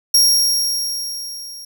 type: tone with level ramp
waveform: sawtooth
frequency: 5588 Hz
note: F8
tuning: in tune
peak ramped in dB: -6 to -30 dBFS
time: 0.14-1.65 s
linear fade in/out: 5 ms
effects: none